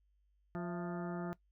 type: harmonic tone with a mistuned harmonic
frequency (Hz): 175.7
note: F3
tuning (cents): +11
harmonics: 1 / 2 / 3 / 4 / 5 / 6 / 7 / 8 / 9 / 10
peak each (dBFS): -39 / -43 / -55 / -47 / -52 / -63 / -52 / -54 / -64 / -59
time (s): 0.55-1.33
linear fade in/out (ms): 0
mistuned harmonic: 4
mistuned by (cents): -71
effects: noise-tail reverb RT60 0.1 s tail -19 dB re dry + added 50 Hz sine -70 dBFS peak until 1.51 s